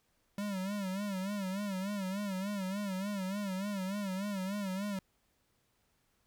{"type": "tone with vibrato", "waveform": "square", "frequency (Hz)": 196, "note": "G3", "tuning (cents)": 0, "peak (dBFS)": -35, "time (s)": [0.38, 4.99], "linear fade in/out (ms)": 2, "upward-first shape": "sine", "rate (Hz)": 3.4, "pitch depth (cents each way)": 99, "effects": ["pink hiss -75 dBFS RMS until 6.26 s"]}